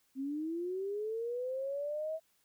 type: linear sweep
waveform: sine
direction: up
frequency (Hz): 260.1 to 647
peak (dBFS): -34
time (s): 0.15-2.2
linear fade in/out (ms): 50
effects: white hiss -73 dBFS RMS until 2.44 s